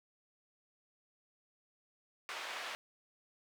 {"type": "band-pass noise", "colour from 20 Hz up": "white", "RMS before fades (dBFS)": -43, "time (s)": [2.29, 2.75], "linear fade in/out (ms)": 0, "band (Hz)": [660, 2600], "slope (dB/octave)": 12, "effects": []}